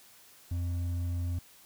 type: tone with hard clipping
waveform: triangle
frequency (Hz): 87.4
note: F2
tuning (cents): +2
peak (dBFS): -31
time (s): 0.51-1.39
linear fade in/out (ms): 5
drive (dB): 8
effects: white hiss -57 dBFS RMS until 1.65 s